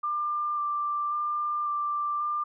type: tone with vibrato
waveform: sine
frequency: 1187 Hz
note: D6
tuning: 18 cents sharp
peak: -26 dBFS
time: 0.03-2.44 s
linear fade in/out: 10 ms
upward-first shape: square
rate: 0.92 Hz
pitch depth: 11 cents each way
effects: none